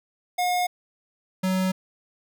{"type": "tone pair in turn", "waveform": "square", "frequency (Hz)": [719, 187.06], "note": ["F#5", "F#3"], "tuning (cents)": [-50, 19], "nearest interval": "octave + major seventh", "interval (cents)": 2331, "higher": "first", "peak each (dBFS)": -22, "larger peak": "neither", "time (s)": [[0.38, 0.67], [1.43, 1.72]], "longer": "neither", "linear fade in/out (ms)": 10, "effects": []}